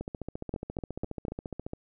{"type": "two click trains", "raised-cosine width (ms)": 2, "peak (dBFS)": [-22, -19], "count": [26, 4], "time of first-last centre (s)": [[0.01, 1.734], [0.54, 1.283]], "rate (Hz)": [14.5, 4.04], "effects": []}